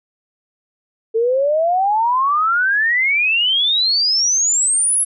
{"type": "exponential sweep", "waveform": "sine", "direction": "up", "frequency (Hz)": [440, 11020], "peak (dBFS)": -13, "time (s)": [1.14, 5.05], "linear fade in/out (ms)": 20, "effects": []}